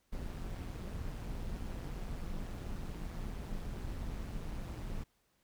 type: noise with amplitude modulation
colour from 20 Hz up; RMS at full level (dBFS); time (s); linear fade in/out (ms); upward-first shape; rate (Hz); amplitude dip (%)
brown; -38; 0.12-5.04; 10; sine; 177; 55
effects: pink hiss -75 dBFS RMS until 5.43 s